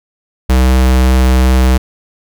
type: tone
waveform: square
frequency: 64.1 Hz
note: C2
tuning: 35 cents flat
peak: -7 dBFS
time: 0.49-1.78 s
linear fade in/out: 10 ms
effects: none